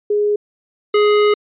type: tone pair in turn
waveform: sine / square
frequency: 415.3 / 417.6 Hz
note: G#4 / G#4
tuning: 0 / +10 cents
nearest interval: unison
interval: 10 cents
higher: second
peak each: -13 / -11 dBFS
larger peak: second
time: 0.1-0.36 / 0.94-1.34 s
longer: second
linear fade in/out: 5 ms
effects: resampled to 8000 Hz